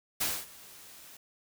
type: noise with ADSR envelope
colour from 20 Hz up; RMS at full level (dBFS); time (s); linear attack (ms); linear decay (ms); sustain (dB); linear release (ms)
white; -29; 0.2-1.17; 13; 240; -22; 4
effects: none